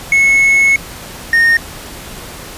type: tone pair in turn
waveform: triangle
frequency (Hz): 2192 / 1843.2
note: C#7 / A#6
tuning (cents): -20 / -20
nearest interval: minor third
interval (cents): 300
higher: first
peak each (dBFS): -5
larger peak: neither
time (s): 0.12-0.76 / 1.33-1.57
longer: first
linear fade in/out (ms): 2
effects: pink hiss -30 dBFS RMS until 2.57 s + resampled to 32000 Hz